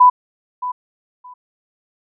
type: tone with echo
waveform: sine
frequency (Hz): 995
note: B5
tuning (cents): +13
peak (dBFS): -5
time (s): 0-0.1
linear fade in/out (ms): 10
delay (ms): 620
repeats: 2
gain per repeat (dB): -15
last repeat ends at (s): 1.34
effects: none